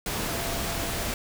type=tone in noise; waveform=sine; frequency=677 Hz; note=E5; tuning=46 cents sharp; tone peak=-38 dBFS; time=0.28-1.08 s; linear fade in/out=2 ms; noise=pink; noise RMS=-30 dBFS; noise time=0.06-1.14 s; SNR=-11 dB; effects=none